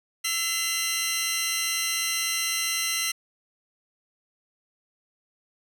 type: tone cluster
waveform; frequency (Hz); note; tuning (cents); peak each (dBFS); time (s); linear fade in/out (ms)
15% pulse; 1326 / 2037 / 2815 / 3166; E6 / C7 / F7 / G7; +10 / -47 / +13 / +17; -29 / -22 / -22 / -27; 0.24-3.12; 10
effects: none